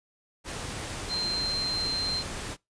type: tone in noise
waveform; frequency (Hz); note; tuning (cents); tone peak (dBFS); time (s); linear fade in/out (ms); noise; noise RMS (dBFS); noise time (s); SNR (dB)
sine; 4142; C8; -18; -27; 1.08-2.24; 50; pink; -36; 0.44-2.57; +6
effects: noise-tail reverb RT60 0.2 s tail -24 dB re dry + resampled to 22050 Hz